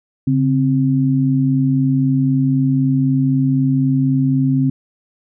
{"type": "tone pair together", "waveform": "sine", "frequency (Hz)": [139.6, 263.5], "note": ["C#3", "C4"], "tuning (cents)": [13, 12], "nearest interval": "major seventh", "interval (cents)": 1099, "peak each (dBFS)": -15, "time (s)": [0.27, 4.7], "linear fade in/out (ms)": 5, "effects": []}